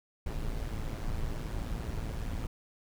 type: noise with amplitude modulation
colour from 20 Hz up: brown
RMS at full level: -32 dBFS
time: 0.26-2.47 s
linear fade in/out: 5 ms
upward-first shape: sine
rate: 112 Hz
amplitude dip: 60%
effects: none